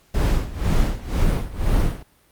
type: noise with tremolo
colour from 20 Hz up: brown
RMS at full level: -17 dBFS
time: 0.14-2.03 s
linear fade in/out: 5 ms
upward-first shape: sine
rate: 2 Hz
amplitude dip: 85%
effects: pink hiss -58 dBFS RMS until 2.31 s + Opus 48 kbps